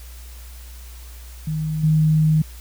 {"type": "tone with level steps", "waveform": "sine", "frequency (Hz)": 155.8, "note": "D#3", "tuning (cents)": 3, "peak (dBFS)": [-21, -13], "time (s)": [1.47, 2.42], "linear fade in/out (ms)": 5, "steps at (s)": 1.83, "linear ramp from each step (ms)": 10, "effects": ["added 60 Hz sine -36 dBFS peak until 2.6 s", "white hiss -46 dBFS RMS until 2.6 s"]}